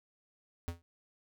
square tone with exponential decay, 85.2 Hz, F2, 42 cents flat, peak -31 dBFS, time 0.68-0.82 s, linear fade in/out 0 ms, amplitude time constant 29 ms, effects none

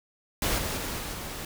pink noise with level steps, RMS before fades -27 / -31 / -33 / -35 / -37 dBFS, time 0.42-1.45 s, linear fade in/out 2 ms, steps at 0.58 / 0.77 / 0.98 / 1.13 s, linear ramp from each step 5 ms, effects none

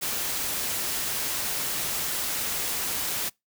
white noise, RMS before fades -29 dBFS, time 0.01-3.3 s, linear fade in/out 20 ms, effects noise-tail reverb RT60 0.2 s tail -26 dB re dry

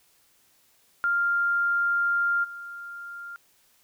sine tone with level steps, 1396.9 Hz, F6, in tune, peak -21 / -36 dBFS, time 1.04-3.36 s, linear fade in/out 0 ms, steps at 2.43 s, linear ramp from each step 20 ms, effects white hiss -63 dBFS RMS until 3.83 s

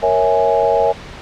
sine chord, A# half-diminished seventh, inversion none, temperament equal with one note detuned, 466.2 / 554.4 / 652.8 / 830.6 Hz, A#4 / C#5 / E5 / G#5, 0 / 0 / -17 / 0 cents, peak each -17 dBFS, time 0.02-0.93 s, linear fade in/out 20 ms, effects pink hiss -33 dBFS RMS until 1.21 s + low-pass 4000 Hz 12 dB/octave

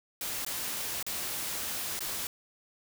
white noise with dropouts, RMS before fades -35 dBFS, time 0.21-2.27 s, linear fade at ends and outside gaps 1 ms, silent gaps 0.449-0.464 / 1.027-1.065 / 1.992-2.006 s, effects none

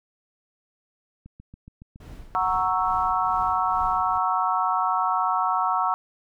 click train, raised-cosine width 5 ms, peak -31 dBFS, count 6, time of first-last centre 1.26-1.959 s, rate 7.15 Hz
brown noise with tremolo, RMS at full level -39 dBFS, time 2-4.18 s, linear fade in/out 5 ms, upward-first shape sine, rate 2.3 Hz, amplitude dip 65%
sine chord, F# dominant seventh, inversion none, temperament equal, 740 / 932.3 / 1108.7 / 1318.5 Hz, F#5 / A#5 / C#6 / E6, 0 / 0 / 0 / 0 cents, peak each -26 dBFS, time 2.35-5.94 s, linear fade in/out 0 ms
effects none

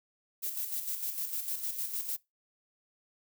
violet noise with tremolo, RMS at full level -34 dBFS, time 0.42-2.17 s, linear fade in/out 20 ms, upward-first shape square, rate 6.6 Hz, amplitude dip 50%, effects noise-tail reverb RT60 0.2 s tail -22 dB re dry

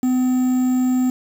triangle tone with quantisation, 253.8 Hz, B3, 47 cents sharp, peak -13 dBFS, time 0.03-1.1 s, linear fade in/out 2 ms, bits 6, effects none

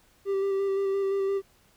triangle tone with vibrato, 392 Hz, G4, in tune, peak -22 dBFS, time 0.25-1.42 s, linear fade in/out 50 ms, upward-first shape square, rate 5.8 Hz, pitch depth 14 cents each way, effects pink hiss -62 dBFS RMS until 1.76 s

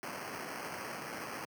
white noise with sample-and-hold, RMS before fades -42 dBFS, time 0.03-1.45 s, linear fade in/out 0 ms, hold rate 3675 Hz, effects high-pass 150 Hz 12 dB/octave

